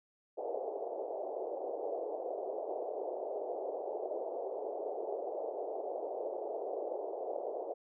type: band-pass noise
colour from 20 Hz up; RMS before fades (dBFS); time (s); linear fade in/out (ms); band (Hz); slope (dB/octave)
pink; -39; 0.37-7.74; 20; 390 to 740; 48
effects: none